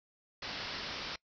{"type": "low-pass noise", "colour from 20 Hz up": "white", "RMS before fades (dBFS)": -41, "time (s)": [0.42, 1.16], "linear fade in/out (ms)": 5, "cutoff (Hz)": 5400, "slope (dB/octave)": 96, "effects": ["noise-tail reverb RT60 0.1 s tail -23 dB re dry"]}